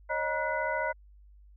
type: tone cluster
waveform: sine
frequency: 545 / 619 / 957 / 1469 / 2021 Hz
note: C#5 / D#5 / A#5 / F#6 / B6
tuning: -29 / -9 / +45 / -13 / +39 cents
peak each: -36 / -33 / -33 / -34 / -37 dBFS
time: 0.09-0.93 s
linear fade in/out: 20 ms
effects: added 50 Hz sine -52 dBFS peak until 1.56 s